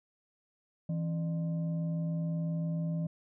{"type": "tone with frequency modulation", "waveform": "sine", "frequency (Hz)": 164.81, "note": "E3", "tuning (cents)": 0, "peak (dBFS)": -30, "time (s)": [0.89, 3.07], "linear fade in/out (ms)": 5, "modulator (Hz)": 437, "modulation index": 0.35, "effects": []}